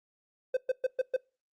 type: tone bursts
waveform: triangle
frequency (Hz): 514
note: C5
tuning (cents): -31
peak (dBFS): -22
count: 5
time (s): 0.54-1.165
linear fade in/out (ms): 5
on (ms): 29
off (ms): 120
effects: noise-tail reverb RT60 0.3 s tail -24 dB re dry + Opus 48 kbps